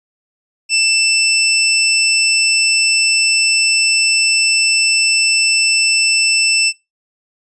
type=tone; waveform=20% pulse; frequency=2660 Hz; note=E7; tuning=15 cents sharp; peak=-6 dBFS; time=0.69-6.73 s; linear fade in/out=50 ms; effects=noise-tail reverb RT60 0.2 s tail -22 dB re dry + resampled to 22050 Hz